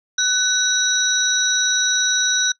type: tone cluster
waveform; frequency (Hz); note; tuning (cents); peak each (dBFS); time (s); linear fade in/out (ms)
sine; 1503 / 3853 / 5860; F#6 / B7 / F#8; +27 / -44 / -18; -20; 0.18-2.52; 5
effects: noise-tail reverb RT60 0.1 s tail -21 dB re dry